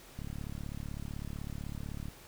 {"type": "click train", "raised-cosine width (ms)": 5, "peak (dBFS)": -28, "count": 69, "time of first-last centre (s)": [0.19, 2.084], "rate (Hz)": 35.9, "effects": ["pink hiss -54 dBFS RMS until 2.27 s"]}